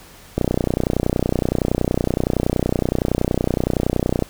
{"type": "click train", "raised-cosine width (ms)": 2, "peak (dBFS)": -4, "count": 119, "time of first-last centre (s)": [0.38, 4.224], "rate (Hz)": 30.7, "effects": ["pink hiss -44 dBFS RMS until 4.29 s"]}